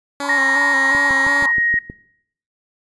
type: tone with vibrato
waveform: 10% pulse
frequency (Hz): 277.2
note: C#4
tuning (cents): 0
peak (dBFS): -14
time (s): 0.2-1.46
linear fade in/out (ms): 2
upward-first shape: square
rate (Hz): 2.8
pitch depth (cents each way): 35
type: band-pass noise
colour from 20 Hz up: pink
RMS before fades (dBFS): -27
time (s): 0.21-1.53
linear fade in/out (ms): 50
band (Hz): 880 to 1100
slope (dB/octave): 96
type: tone with pitch glide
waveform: sine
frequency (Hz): 1867 to 1878.9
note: A#6 to A#6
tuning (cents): +2 to +13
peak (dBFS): -14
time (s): 0.29-1.79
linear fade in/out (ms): 5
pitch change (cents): +11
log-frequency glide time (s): 0.7-0.92
type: click train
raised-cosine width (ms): 3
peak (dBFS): -18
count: 7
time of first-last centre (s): 0.95-1.899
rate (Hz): 6.32
effects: noise-tail reverb RT60 0.7 s tail -21 dB re dry + resampled to 22050 Hz